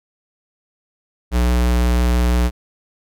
square tone with vibrato, 60.5 Hz, B1, 35 cents flat, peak -14 dBFS, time 1.31-2.51 s, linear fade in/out 50 ms, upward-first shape triangle, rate 6 Hz, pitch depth 9 cents each way, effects none

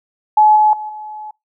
sine tone with level steps, 853 Hz, G#5, 46 cents sharp, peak -6 / -8 / -23 / -27 dBFS, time 0.37-1.31 s, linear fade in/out 5 ms, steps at 0.56 / 0.73 / 0.89 s, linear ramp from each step 2 ms, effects noise-tail reverb RT60 0.2 s tail -25 dB re dry

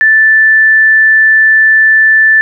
sine tone, 1760 Hz, A6, in tune, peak -3 dBFS, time 0.01-2.41 s, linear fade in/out 0 ms, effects none

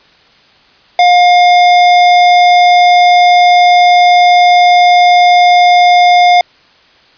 square tone, 711 Hz, F5, 31 cents sharp, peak -4 dBFS, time 0.99-6.41 s, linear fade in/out 2 ms, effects white hiss -45 dBFS RMS until 7.17 s + resampled to 11025 Hz

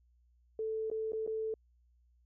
sine tone with dropouts, 440 Hz, A4, in tune, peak -33 dBFS, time 0.59-1.54 s, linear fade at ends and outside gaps 2 ms, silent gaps 0.901-0.914 / 1.121-1.132 / 1.265-1.275 s, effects added 60 Hz sine -65 dBFS peak until 2.25 s

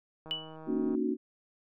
click train, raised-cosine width 1 ms, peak -34 dBFS, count 110, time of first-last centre 0.26-0.95 s, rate 158 Hz
sine tone with exponential decay, 2960 Hz, F#7, in tune, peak -27 dBFS, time 0.31-0.56 s, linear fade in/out 0 ms, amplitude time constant 53 ms
sine chord, D# minor seventh, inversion second, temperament equal with one note detuned, 233.1 / 277.2 / 304.9 / 370 Hz, A#3 / C#4 / D#4 / F#4, 0 / 0 / -35 / 0 cents, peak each -33 dBFS, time 0.66-1.17 s, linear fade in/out 50 ms
effects none

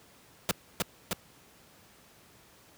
pink noise with echo, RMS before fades -26 dBFS, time 0.49-0.51 s, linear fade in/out 0 ms, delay 310 ms, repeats 2, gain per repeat -2 dB, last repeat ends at 1.13 s, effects pink hiss -58 dBFS RMS until 2.77 s + high-pass 80 Hz 12 dB/octave

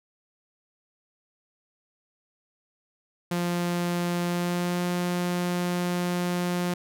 sawtooth tone with pitch glide, 174.61 to 177.05 Hz, F3 to F3, 0 to +24 cents, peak -21 dBFS, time 3.31-6.74 s, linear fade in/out 5 ms, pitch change +24 cents, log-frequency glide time 4.26-4.83 s, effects none

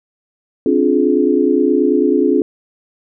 sine chord, D half-diminished seventh, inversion third, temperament just, 264.3 / 293.7 / 352.4 / 422.9 Hz, C4 / D4 / F4 / Ab4, +18 / 0 / +16 / +31 cents, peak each -16 dBFS, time 0.66-2.42 s, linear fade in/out 2 ms, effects none

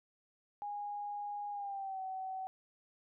sine tone with pitch glide, 822 to 758.1 Hz, G#5 to F#5, -18 to +42 cents, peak -38 dBFS, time 0.62-2.47 s, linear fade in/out 0 ms, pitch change -140 cents, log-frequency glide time 1.51-2.01 s, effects none

